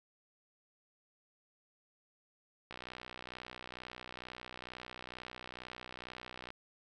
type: click train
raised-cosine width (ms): 0.3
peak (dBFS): -29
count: 237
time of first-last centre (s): 2.71-6.504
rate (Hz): 62.2
effects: none